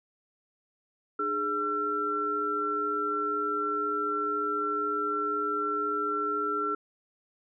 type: tone cluster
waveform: sine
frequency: 301.9 / 416.4 / 1351 Hz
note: D4 / G#4 / E6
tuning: +48 / +5 / +42 cents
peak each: -37 / -33 / -28 dBFS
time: 1.19-6.75 s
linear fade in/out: 5 ms
effects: none